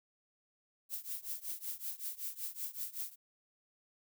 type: noise with tremolo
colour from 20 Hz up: violet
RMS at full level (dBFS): -38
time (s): 0.89-3.16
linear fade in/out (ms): 50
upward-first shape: triangle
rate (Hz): 5.3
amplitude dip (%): 95
effects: none